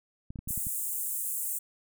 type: clicks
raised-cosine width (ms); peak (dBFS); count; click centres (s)
5; -27; 7; 0.305 / 0.358 / 0.39 / 0.475 / 0.507 / 0.577 / 0.669
type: high-pass noise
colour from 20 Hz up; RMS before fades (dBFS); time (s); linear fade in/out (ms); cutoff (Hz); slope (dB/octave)
pink; -33; 0.48-1.59; 10; 7800; 48
effects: none